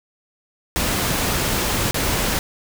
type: noise with dropouts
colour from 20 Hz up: pink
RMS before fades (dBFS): -21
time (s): 0.76-2.39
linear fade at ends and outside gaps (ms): 0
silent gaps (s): 1.91-1.944
effects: none